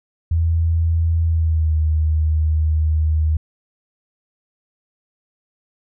sine tone with pitch glide, 82.5 to 78 Hz, E2 to D#2, +2 to +5 cents, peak -14 dBFS, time 0.31-3.37 s, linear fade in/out 5 ms, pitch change -97 cents, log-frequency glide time 1.25-1.76 s, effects none

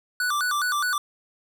square tone with vibrato, 1318.5 Hz, E6, in tune, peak -23 dBFS, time 0.2-0.98 s, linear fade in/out 2 ms, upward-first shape square, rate 4.8 Hz, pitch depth 200 cents each way, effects none

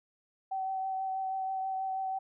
sine tone with vibrato, 764 Hz, G5, 45 cents flat, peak -31 dBFS, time 0.51-2.19 s, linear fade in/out 10 ms, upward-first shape triangle, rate 6.2 Hz, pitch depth 17 cents each way, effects none

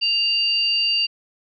sine tone pair together, 2794 / 4648 Hz, F7 / D8, 0 / -19 cents, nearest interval major sixth, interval 881 cents, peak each -20 dBFS, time 0.01-1.07 s, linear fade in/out 20 ms, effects none

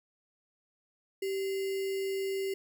sine tone with sample-and-hold, 388.2 Hz, G4, 17 cents flat, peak -30 dBFS, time 1.22-2.54 s, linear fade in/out 5 ms, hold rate 2450 Hz, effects none

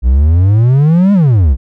triangle exponential two-way sweep, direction up then down, 58.27 to 207.7 to 58.27 Hz, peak -3 dBFS, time 0.02-1.57 s, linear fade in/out 50 ms, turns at 1.13 s, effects none

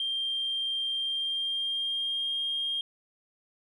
sine tone with pitch glide, 3181 to 3222 Hz, G7 to G7, +25 to +47 cents, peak -27 dBFS, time 0-2.81 s, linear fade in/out 2 ms, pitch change +22 cents, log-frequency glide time 0.97-2.35 s, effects tanh soft clip ceiling -23 dBFS

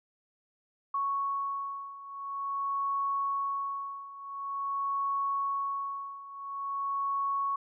sine beating tone pair, 1108.7 / 1109.17 Hz, C#6 / C#6, 0 / +1 cents, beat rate 0.47 Hz, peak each -35 / -32 dBFS, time 0.94-7.56 s, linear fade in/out 5 ms, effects none

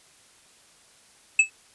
square tone with exponential decay, 2606 Hz, E7, 20 cents flat, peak -11 dBFS, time 1.39-1.5 s, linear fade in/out 5 ms, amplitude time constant 22 ms, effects white hiss -56 dBFS RMS until 1.74 s + resampled to 24000 Hz

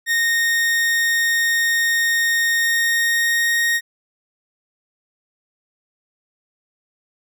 40% pulse tone with pitch glide, 1850 to 1862.9 Hz, A#6 to A#6, -14 to -2 cents, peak -15 dBFS, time 0.06-3.81 s, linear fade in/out 50 ms, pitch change +12 cents, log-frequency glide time 2.59-3.6 s, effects none

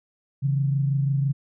sine tone pair together, 137.2 / 163.16 Hz, C#3 / E3, -17 / -17 cents, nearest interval minor third, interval 300 cents, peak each -20 / -30 dBFS, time 0.42-1.33 s, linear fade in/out 20 ms, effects none

